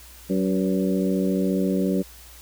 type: harmonic tone with a mistuned harmonic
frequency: 94.4 Hz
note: F#2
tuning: 35 cents sharp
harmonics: 2 / 3 / 4 / 5 / 6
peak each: -22 / -26 / -28 / -30 / -32 dBFS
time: 0.29-2.03 s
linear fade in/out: 20 ms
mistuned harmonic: 5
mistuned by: +44 cents
effects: added 60 Hz sine -47 dBFS peak until 2.41 s + white hiss -47 dBFS RMS until 2.41 s